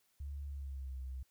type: tone with pitch glide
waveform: sine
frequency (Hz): 70.8 to 64.92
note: C#2 to C2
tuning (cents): +37 to -13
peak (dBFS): -40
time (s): 0.2-1.23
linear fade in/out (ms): 5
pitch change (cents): -150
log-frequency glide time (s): 0.48-0.97
effects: white hiss -75 dBFS RMS until 1.3 s